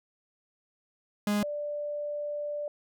45% pulse / sine tone pair in turn, 206.9 / 588.3 Hz, G#3 / D5, -6 / +3 cents, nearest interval octave + tritone, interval 1809 cents, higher second, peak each -25 / -31 dBFS, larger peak first, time 1.27-1.43 / 1.43-2.68 s, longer second, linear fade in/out 2 ms, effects none

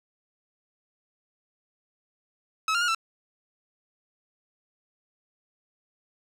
sawtooth tone with pitch steps, 1290 / 1394 / 1433 / 1334 Hz, E6 / F6 / F6 / E6, -38 / -4 / +44 / +20 cents, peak -19 dBFS, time 2.68-2.948 s, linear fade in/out 2 ms, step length 67 ms, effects low-pass 7000 Hz 12 dB/octave + 9-bit

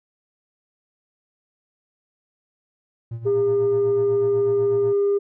triangle tone with tremolo, 115.4 Hz, A#2, 17 cents flat, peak -24 dBFS, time 3.11-4.93 s, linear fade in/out 5 ms, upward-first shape sine, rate 8.1 Hz, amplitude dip 70%
sine tone, 402.8 Hz, G4, 47 cents sharp, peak -15 dBFS, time 3.25-5.19 s, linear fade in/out 20 ms
effects tanh soft clip ceiling -14 dBFS

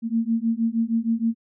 sine beating tone pair, 225.1 / 231.5 Hz, A3 / A#3, +40 / -12 cents, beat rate 6.4 Hz, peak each -23 dBFS, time 0.02-1.35 s, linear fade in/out 50 ms, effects none

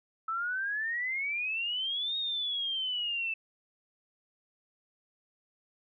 sine exponential two-way sweep, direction up then down, 1300 to 3750 to 2633 Hz, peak -30 dBFS, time 0.28-3.34 s, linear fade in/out 5 ms, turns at 2.17 s, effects none

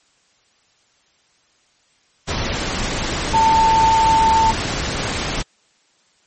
sine tone in noise, 893 Hz, A5, 25 cents sharp, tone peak -11 dBFS, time 3.33-4.52 s, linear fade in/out 20 ms, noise pink, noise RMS -22 dBFS, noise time 2.27-5.43 s, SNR +8 dB, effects white hiss -59 dBFS RMS until 6.26 s + MP3 32 kbps

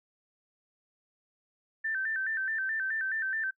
sine tone with vibrato, 1661.2 Hz, G#6, in tune, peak -29 dBFS, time 1.84-3.51 s, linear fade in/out 10 ms, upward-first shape square, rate 4.7 Hz, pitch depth 120 cents each way, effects noise-tail reverb RT60 0.1 s tail -23 dB re dry

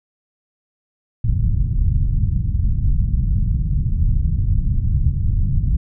pink low-pass noise, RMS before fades -17 dBFS, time 1.24-5.77 s, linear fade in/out 5 ms, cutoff 140 Hz, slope 24 dB/octave, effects none

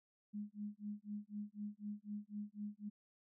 sine tone with tremolo, 207.7 Hz, G#3, in tune, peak -40 dBFS, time 0.33-2.9 s, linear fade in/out 20 ms, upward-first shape sine, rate 4 Hz, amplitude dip 100%, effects none

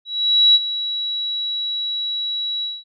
sine tone with ADSR envelope, 3900 Hz, B7, 23 cents flat, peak -8 dBFS, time 0.05-2.84 s, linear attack 500 ms, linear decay 34 ms, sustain -13 dB, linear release 210 ms, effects none

